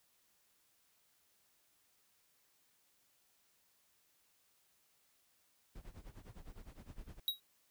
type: noise with tremolo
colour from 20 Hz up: brown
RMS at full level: -49 dBFS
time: 5.75-7.2 s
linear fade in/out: 5 ms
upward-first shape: sine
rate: 9.8 Hz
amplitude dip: 90%
type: tone with exponential decay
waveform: square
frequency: 3828 Hz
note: A#7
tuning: 45 cents sharp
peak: -29 dBFS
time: 7.28-7.4 s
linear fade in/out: 1 ms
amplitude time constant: 25 ms
effects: white hiss -74 dBFS RMS until 7.7 s